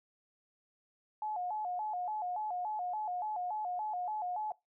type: tone with vibrato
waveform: sine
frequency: 784 Hz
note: G5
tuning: in tune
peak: -34 dBFS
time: 1.22-4.52 s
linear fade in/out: 2 ms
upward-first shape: square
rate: 3.5 Hz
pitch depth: 150 cents each way
effects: noise-tail reverb RT60 0.2 s tail -22 dB re dry